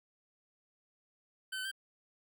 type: tone with pitch steps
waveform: 25% pulse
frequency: 1531 / 1517 / 1571 Hz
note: G6 / F#6 / G6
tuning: -41 / +43 / +3 cents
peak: -33 dBFS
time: 1.52-1.715 s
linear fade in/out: 10 ms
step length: 65 ms
effects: none